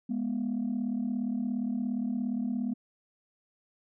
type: tone pair together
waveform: sine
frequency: 207.7 / 244.9 Hz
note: G#3 / B3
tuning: 0 / -14 cents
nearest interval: minor third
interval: 286 cents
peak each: -31 / -29 dBFS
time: 0.09-2.74 s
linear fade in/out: 10 ms
effects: tanh soft clip ceiling -24 dBFS